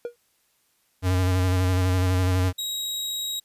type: tone with exponential decay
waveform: triangle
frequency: 477.6 Hz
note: A#4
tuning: 42 cents sharp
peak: -22 dBFS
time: 0.05-0.16 s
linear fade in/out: 1 ms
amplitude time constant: 22 ms
type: tone with vibrato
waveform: square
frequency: 92 Hz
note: F#2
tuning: 9 cents flat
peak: -20 dBFS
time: 1.02-2.53 s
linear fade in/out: 50 ms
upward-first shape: square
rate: 12 Hz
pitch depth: 25 cents each way
type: tone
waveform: sawtooth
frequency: 3816 Hz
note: A#7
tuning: 40 cents sharp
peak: -24 dBFS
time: 2.58-3.4 s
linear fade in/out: 10 ms
effects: white hiss -67 dBFS RMS until 3.44 s + resampled to 32000 Hz